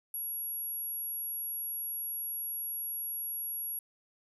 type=tone; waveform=sine; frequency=11310 Hz; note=F9; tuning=21 cents sharp; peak=-34 dBFS; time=0.14-3.79 s; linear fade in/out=2 ms; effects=none